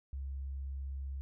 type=tone; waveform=sine; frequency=67.9 Hz; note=C#2; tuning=35 cents flat; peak=-37 dBFS; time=0.13-1.21 s; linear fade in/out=0 ms; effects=none